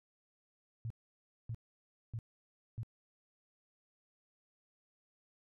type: tone bursts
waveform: sine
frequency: 114 Hz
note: A#2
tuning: 38 cents flat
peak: -37 dBFS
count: 4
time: 0.85-2.832 s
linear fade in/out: 0 ms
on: 53 ms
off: 590 ms
effects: none